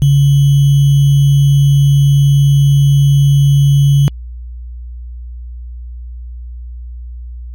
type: tone with sample-and-hold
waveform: sine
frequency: 140.6 Hz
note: C#3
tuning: 25 cents sharp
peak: -5 dBFS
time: 0.02-4.08 s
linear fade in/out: 0 ms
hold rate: 3150 Hz
effects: added 60 Hz sine -24 dBFS peak until 7.54 s + MP3 64 kbps